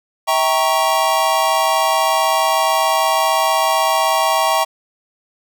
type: chord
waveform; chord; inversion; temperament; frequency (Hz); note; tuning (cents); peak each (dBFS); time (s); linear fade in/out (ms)
square; E diminished seventh; none; equal with one note detuned; 647.9 / 784 / 932.3 / 1108.7; E5 / G5 / Bb5 / Db6; -30 / 0 / 0 / 0; -20; 0.27-4.65; 20
effects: none